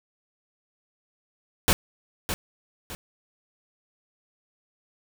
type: noise with echo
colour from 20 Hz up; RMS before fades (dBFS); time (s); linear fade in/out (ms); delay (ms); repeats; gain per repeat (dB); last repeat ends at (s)
pink; -19; 1.68-1.73; 0; 610; 2; -9; 2.95
effects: none